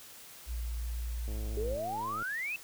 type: tone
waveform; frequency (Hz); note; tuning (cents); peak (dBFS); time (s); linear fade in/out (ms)
sine; 58.27; A#1; 0; -33; 0.46-1.78; 50
type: click train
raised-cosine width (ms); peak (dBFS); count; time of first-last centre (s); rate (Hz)
2; -34; 103; 1.28-2.224; 108
type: exponential sweep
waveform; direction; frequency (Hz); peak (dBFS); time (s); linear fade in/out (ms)
sine; up; 402.4 to 2683; -33; 1.57-2.56; 2
effects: white hiss -51 dBFS RMS until 2.63 s